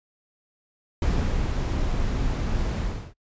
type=noise with ADSR envelope; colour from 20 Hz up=brown; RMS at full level=-22 dBFS; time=1.02-3.14 s; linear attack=3 ms; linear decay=390 ms; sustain=-3 dB; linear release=340 ms; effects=noise-tail reverb RT60 0.1 s tail -25 dB re dry + resampled to 16000 Hz